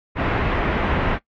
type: low-pass noise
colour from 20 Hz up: pink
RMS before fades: -21 dBFS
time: 0.15-1.19 s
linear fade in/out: 50 ms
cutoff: 2400 Hz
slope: 24 dB/octave
effects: noise-tail reverb RT60 0.1 s tail -18 dB re dry + AAC 48 kbps